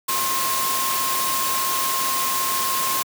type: tone in noise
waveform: sine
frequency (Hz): 1065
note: C6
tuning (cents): +30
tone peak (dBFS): -24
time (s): 0.08-3.03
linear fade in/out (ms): 10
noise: white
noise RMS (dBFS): -24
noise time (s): 0.08-3.03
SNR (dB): -3
effects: high-pass 150 Hz 12 dB/octave